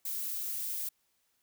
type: noise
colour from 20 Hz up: violet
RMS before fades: -36 dBFS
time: 0.05-0.89 s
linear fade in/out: 5 ms
effects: white hiss -75 dBFS RMS until 1.42 s